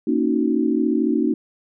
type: chord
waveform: sine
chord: D# minor seventh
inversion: second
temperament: equal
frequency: 233.1 / 277.2 / 311.1 / 370 Hz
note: A#3 / C#4 / D#4 / F#4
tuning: 0 / 0 / 0 / 0 cents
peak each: -22 / -22 / -21 / -25 dBFS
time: 0.07-1.34 s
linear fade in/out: 5 ms
effects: none